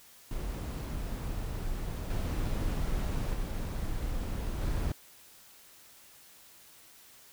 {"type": "noise with level steps", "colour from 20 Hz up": "brown", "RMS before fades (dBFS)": [-35, -31, -34, -31], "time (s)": [0.31, 4.92], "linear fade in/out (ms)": 2, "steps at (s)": [2.1, 3.34, 4.61], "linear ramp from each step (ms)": 5, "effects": ["white hiss -56 dBFS RMS until 7.32 s"]}